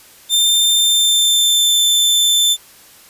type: tone with pitch glide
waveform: sawtooth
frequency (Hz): 3587 to 3542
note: A7 to A7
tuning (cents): +33 to +11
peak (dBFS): -8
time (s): 0.29-2.57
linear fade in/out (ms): 50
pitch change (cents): -22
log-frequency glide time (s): 0.77-1.8
effects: white hiss -44 dBFS RMS until 3.09 s + resampled to 32000 Hz